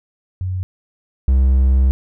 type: tone pair in turn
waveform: sine / triangle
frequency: 92.5 / 65.53 Hz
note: F#2 / C2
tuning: 0 / +3 cents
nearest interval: tritone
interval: 597 cents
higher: first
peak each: -19 / -8 dBFS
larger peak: second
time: 0.41-0.63 / 1.28-1.91 s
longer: second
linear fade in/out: 0 ms
effects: none